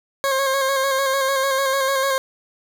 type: tone with vibrato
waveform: 20% pulse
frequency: 540 Hz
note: C#5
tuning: 45 cents flat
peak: -13 dBFS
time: 0.24-2.18 s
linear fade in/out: 0 ms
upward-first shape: square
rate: 6.7 Hz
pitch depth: 30 cents each way
effects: 9-bit